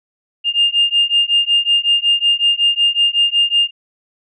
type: beating tone pair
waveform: sine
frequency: 2812 / 2817.4 Hz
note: F7 / F7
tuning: +11 / +15 cents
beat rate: 5.4 Hz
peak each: -14 dBFS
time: 0.44-3.71 s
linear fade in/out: 50 ms
effects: tanh soft clip ceiling -4 dBFS